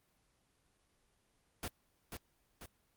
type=noise with echo; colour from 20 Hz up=pink; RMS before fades=-40 dBFS; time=1.63-1.68 s; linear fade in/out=2 ms; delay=490 ms; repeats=2; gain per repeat=-5 dB; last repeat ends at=2.66 s; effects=pink hiss -75 dBFS RMS until 2.96 s + Opus 24 kbps